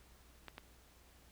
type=clicks; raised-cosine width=0.3 ms; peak=-30 dBFS; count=2; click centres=0.483 / 0.581 s; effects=added 60 Hz sine -64 dBFS peak until 1.31 s + pink hiss -65 dBFS RMS until 1.31 s